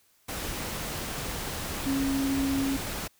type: tone in noise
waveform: sine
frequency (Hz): 272.6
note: C#4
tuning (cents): -29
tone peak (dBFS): -25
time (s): 1.86-2.77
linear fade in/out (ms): 10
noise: pink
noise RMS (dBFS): -34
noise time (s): 0.28-3.08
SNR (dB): +6
effects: white hiss -65 dBFS RMS until 3.19 s